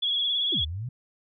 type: tone with vibrato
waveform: sine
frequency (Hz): 3360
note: G#7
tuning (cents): +19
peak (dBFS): -23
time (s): 0.02-0.65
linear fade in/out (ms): 10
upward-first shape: sine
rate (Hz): 18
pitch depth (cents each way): 49
type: exponential two-way sweep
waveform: sine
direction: down then up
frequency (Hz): 415.3 to 69.3 to 132.9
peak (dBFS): -30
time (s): 0.52-0.89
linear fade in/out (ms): 5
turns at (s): 0.63
effects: none